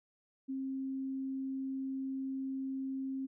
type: tone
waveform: sine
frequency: 266.9 Hz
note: C4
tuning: 35 cents sharp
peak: -35 dBFS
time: 0.48-3.27 s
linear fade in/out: 20 ms
effects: none